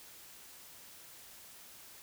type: silence
effects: white hiss -54 dBFS RMS until 2.02 s